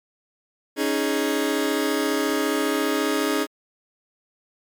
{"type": "chord", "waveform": "sawtooth", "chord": "C# suspended second", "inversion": "none", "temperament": "just", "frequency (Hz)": [277.2, 311.8, 415.8], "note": ["C#4", "D#4", "G#4"], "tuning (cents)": [0, 4, 2], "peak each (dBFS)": -21, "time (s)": [0.76, 3.47], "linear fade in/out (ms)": 50, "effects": ["MP3 96 kbps"]}